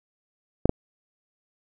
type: clicks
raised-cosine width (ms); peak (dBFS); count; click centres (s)
2; -5; 2; 0.656 / 0.694
effects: none